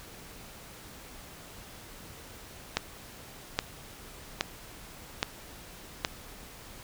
click train, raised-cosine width 0.2 ms, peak -8 dBFS, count 5, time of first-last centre 2.77-6.049 s, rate 1.22 Hz, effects pink hiss -48 dBFS RMS until 6.83 s

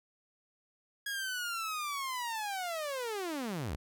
sawtooth linear sweep, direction down, 1661.2 to 53 Hz, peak -31 dBFS, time 1.06-3.76 s, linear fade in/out 5 ms, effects none

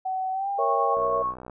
sine tone with pitch glide, 754 to 797.9 Hz, F#5 to G5, +32 to +30 cents, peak -25 dBFS, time 0.05-0.95 s, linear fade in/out 10 ms, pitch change +98 cents, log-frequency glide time 0.32-0.49 s
sine chord, A# diminished, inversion none, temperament equal, 466.2 / 554.4 / 659.3 Hz, A#4 / C#5 / E5, 0 / 0 / 0 cents, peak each -28 / -28 / -29 dBFS, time 0.58-1.23 s, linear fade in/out 10 ms
sine tone with tremolo, 1100 Hz, C#6, 14 cents flat, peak -23 dBFS, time 0.58-1.35 s, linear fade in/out 50 ms, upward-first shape sine, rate 9.2 Hz, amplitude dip 30%
click train, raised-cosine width 1 ms, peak -26 dBFS, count 34, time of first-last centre 0.97-1.497 s, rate 62.6 Hz
effects none

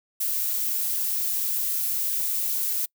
violet noise, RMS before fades -26 dBFS, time 0.2-2.86 s, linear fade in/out 10 ms, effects noise-tail reverb RT60 0.1 s tail -26 dB re dry

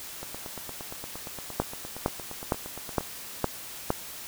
two click trains, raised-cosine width 1 ms, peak -24 / -9 dBFS, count 25 / 6, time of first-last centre 0.23-3.008 / 1.6-3.904 s, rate 8.64 / 2.17 Hz, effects white hiss -41 dBFS RMS until 4.27 s

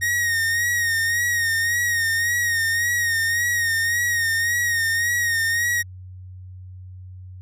45% pulse tone with vibrato, 1864.7 Hz, A#6, in tune, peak -19 dBFS, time 0.01-5.83 s, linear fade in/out 20 ms, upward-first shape sine, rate 1.8 Hz, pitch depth 48 cents each way, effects added 92 Hz sine -36 dBFS peak until 7.41 s

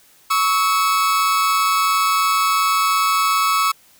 40% pulse tone pair together, 1115 / 1297.9 Hz, C#6 / E6, +10 / -27 cents, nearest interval minor third, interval 263 cents, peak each -17 dBFS, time 0.3-3.72 s, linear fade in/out 10 ms, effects white hiss -52 dBFS RMS until 3.99 s

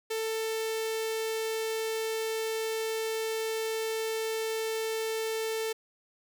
sawtooth tone with notch filter, 444.1 Hz, A4, 16 cents sharp, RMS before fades -32 dBFS, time 0.1-5.73 s, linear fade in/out 10 ms, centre 1100 Hz, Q 1.2, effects none

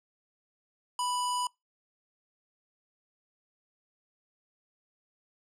square tone with low-pass filter, 987.8 Hz, B5, in tune, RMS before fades -31 dBFS, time 0.99-1.47 s, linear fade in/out 2 ms, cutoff 9100 Hz, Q 2.2, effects noise-tail reverb RT60 0.2 s tail -25 dB re dry

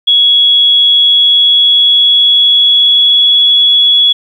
sine tone with pitch glide, 3348 to 3373 Hz, G#7 to G#7, +13 to +26 cents, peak -4 dBFS, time 0.07-4.13 s, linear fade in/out 10 ms, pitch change +13 cents, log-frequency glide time 0.77-3.57 s, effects 7-bit

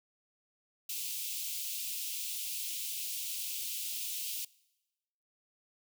white high-pass noise, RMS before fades -38 dBFS, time 0.89-4.45 s, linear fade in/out 5 ms, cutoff 2500 Hz, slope 48 dB/octave, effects noise-tail reverb RT60 1.0 s tail -23 dB re dry

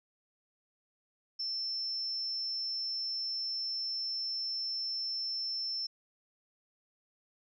sine tone, 5340 Hz, E8, 22 cents sharp, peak -33 dBFS, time 1.39-5.87 s, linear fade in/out 10 ms, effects none

